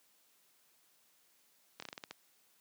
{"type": "slowing click train", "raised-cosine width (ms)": 0.2, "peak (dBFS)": -26, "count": 8, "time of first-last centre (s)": [1.8, 2.11], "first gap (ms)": 24, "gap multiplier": 1.2, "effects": ["white hiss -70 dBFS RMS until 2.6 s", "high-pass 150 Hz 12 dB/octave"]}